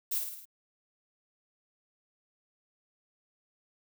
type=noise with echo; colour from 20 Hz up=violet; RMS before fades=-31 dBFS; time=0.11-0.19 s; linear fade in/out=10 ms; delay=53 ms; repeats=5; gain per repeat=-4 dB; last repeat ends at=0.455 s; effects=none